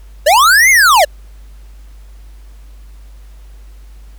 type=linear two-way sweep; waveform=square; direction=up then down; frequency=540 to 2188 to 540 Hz; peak=-6 dBFS; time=0.26-1.05 s; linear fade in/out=10 ms; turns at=0.7 s; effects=added 50 Hz sine -33 dBFS peak until 4.18 s + pink hiss -51 dBFS RMS until 4.18 s